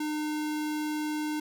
square tone, 303.5 Hz, D#4, 43 cents flat, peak -30 dBFS, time 0-1.4 s, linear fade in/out 5 ms, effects none

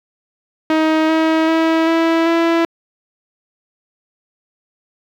sawtooth tone with pitch steps, 315.4 / 319.8 / 324.3 / 328.8 / 333.4 Hz, D#4 / D#4 / E4 / E4 / E4, +24 / +48 / -28 / -4 / +20 cents, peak -8 dBFS, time 0.7-2.65 s, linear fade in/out 2 ms, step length 390 ms, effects low-pass 3000 Hz 12 dB/octave + 8-bit

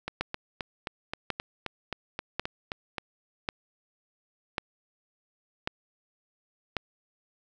two click trains, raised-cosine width 0.3 ms, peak -12 / -16 dBFS, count 7 / 12, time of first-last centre 0.21-6.767 / 0.08-2.982 s, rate 0.915 / 3.79 Hz, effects none

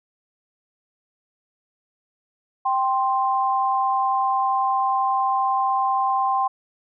sine tone pair together, 784 / 1048.3 Hz, G5 / C6, 0 / +3 cents, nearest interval perfect fourth, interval 503 cents, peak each -21 dBFS, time 2.65-6.48 s, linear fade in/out 10 ms, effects none

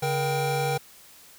square tone cluster, 141.5 / 476.3 / 783 Hz, C#3 / A#4 / G5, +36 / +37 / -2 cents, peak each -29 dBFS, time 0.02-0.78 s, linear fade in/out 10 ms, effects white hiss -51 dBFS RMS until 1.38 s

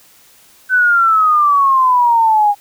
sine exponential sweep, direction down, 1526 to 810 Hz, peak -8 dBFS, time 0.69-2.55 s, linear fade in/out 50 ms, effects white hiss -47 dBFS RMS until 2.6 s

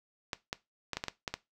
clicks, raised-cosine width 0.2 ms, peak -16 dBFS, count 8, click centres 0.332 / 0.529 / 0.933 / 0.97 / 1.039 / 1.083 / 1.278 / 1.34 s, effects noise-tail reverb RT60 0.2 s tail -18 dB re dry

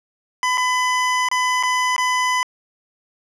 25% pulse tone with dropouts, 1004 Hz, B5, 28 cents sharp, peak -13 dBFS, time 0.43-2.43 s, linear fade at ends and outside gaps 1 ms, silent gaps 0.574-0.579 / 1.287-1.314 / 1.628-1.634 / 1.964-1.98 s, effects low-pass 8000 Hz 12 dB/octave

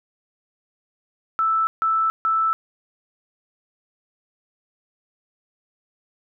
sine tone bursts, 1318.5 Hz, E6, in tune, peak -17 dBFS, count 3, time 1.39-2.53 s, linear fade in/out 0 ms, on 280 ms, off 150 ms, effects none

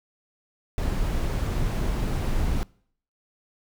brown noise, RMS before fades -25 dBFS, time 0.78-2.63 s, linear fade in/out 0 ms, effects noise-tail reverb RT60 0.6 s tail -24 dB re dry

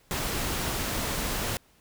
pink noise, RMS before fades -30 dBFS, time 0.11-1.57 s, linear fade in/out 0 ms, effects pink hiss -62 dBFS RMS until 1.8 s

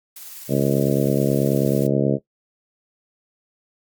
blue noise with tremolo, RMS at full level -36 dBFS, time 0.16-1.87 s, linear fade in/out 5 ms, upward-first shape sine, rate 20 Hz, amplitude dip 35%
harmonic tone, 69.3 Hz, C#2, in tune, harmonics 2 / 3 / 4 / 5 / 6 / 7 / 8 / 9, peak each -21 / -23 / -24 / -25 / -26 / -26 / -27 / -28 dBFS, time 0.48-2.19 s, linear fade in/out 50 ms
effects noise-tail reverb RT60 0.1 s tail -17 dB re dry + Opus 48 kbps

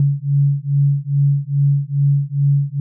sine beating tone pair, 140 / 142.4 Hz, C#3 / C#3, +18 / +47 cents, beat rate 2.4 Hz, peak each -16 dBFS, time 0-2.8 s, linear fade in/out 2 ms, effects none

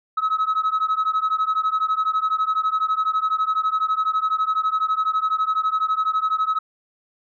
sine beating tone pair, 1278 / 1290 Hz, D#6 / E6, +46 / -38 cents, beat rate 12 Hz, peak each -20 dBFS, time 0.17-6.59 s, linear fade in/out 10 ms, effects tanh soft clip ceiling -15 dBFS

